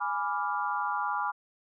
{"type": "chord", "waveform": "sine", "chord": "G# diminished seventh", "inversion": "none", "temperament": "equal", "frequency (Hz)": [830.6, 987.8, 1174.7, 1396.9], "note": ["G#5", "B5", "D6", "F6"], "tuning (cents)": [0, 0, 0, 0], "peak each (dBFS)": [-33, -33, -33, -35], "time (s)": [0, 1.32], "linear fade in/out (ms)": 20, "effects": []}